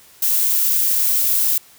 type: noise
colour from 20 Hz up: violet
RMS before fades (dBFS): -17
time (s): 0.22-1.58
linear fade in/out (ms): 5
effects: white hiss -48 dBFS RMS until 1.78 s